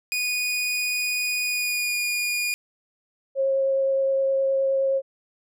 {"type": "tone with pitch glide", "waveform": "sawtooth", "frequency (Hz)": [2469, 2439], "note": ["D#7", "D#7"], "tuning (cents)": [-14, -35], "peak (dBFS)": -20, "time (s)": [0.12, 2.54], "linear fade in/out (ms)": 0, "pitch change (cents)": -21, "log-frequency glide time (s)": [1.44, 1.96]}
{"type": "tone with vibrato", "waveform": "sine", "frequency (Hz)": 540, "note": "C#5", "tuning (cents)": -45, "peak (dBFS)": -19, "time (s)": [3.35, 5.02], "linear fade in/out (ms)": 50, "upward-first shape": "triangle", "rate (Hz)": 9.6, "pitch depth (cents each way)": 10}
{"effects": []}